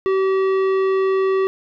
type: tone with tanh clipping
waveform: sine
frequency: 383.1 Hz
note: G4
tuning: 40 cents flat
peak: -17 dBFS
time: 0.06-1.47 s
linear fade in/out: 0 ms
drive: 13 dB
effects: none